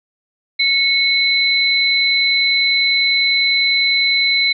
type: tone pair together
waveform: sine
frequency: 2200 / 4030 Hz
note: C#7 / B7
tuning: -14 / +34 cents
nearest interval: minor seventh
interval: 1048 cents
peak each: -15 dBFS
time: 0.59-4.53 s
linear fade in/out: 10 ms
effects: none